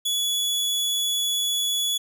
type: tone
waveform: sawtooth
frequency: 3401 Hz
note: G#7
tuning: 40 cents sharp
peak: -19 dBFS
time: 0.05-1.98 s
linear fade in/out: 10 ms
effects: none